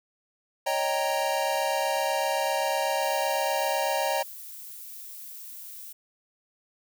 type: chord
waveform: square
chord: Eb dominant seventh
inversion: third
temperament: equal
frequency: 554.4 / 622.3 / 784 / 932.3 Hz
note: Db5 / Eb5 / G5 / Bb5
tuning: 0 / 0 / 0 / 0 cents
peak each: -31 dBFS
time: 0.66-4.23 s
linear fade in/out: 10 ms
type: clicks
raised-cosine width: 0.5 ms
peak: -35 dBFS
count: 3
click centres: 1.103 / 1.554 / 1.968 s
type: noise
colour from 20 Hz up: violet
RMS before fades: -42 dBFS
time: 3.01-5.93 s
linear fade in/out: 10 ms
effects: none